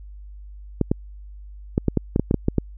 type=clicks; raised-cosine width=3 ms; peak=-5 dBFS; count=11; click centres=0.813 / 0.915 / 1.779 / 1.883 / 1.973 / 2.161 / 2.196 / 2.311 / 2.343 / 2.484 / 2.583 s; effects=added 50 Hz sine -37 dBFS peak until 2.77 s